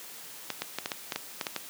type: clicks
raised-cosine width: 0.2 ms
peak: -13 dBFS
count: 10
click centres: 0.503 / 0.62 / 0.786 / 0.859 / 0.918 / 1.122 / 1.16 / 1.412 / 1.468 / 1.563 s
effects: white hiss -45 dBFS RMS until 1.69 s + high-pass 150 Hz 12 dB/octave